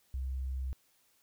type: tone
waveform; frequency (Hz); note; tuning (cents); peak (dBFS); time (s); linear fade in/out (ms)
sine; 65.41; C2; 0; -33; 0.14-0.73; 0
effects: white hiss -70 dBFS RMS until 1.22 s